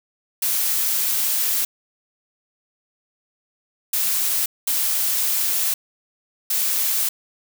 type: noise bursts at uneven times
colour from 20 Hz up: blue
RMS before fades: -21 dBFS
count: 4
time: 0.42-1.65 / 3.93-4.46 / 4.67-5.74 / 6.5-7.09 s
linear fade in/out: 5 ms
effects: none